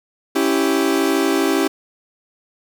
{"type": "chord", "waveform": "40% pulse", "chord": "C# diminished", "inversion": "none", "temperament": "equal", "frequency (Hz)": [277.2, 329.6, 392], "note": ["C#4", "E4", "G4"], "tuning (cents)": [0, 0, 0], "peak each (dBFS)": -19, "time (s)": [0.35, 1.68], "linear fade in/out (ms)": 10, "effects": []}